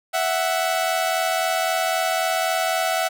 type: tone pair together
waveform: sawtooth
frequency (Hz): 659.3 / 743.1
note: E5 / F#5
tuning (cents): 0 / +7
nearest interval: major second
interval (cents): 207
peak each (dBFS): -19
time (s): 0.13-3.09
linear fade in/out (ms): 20
effects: none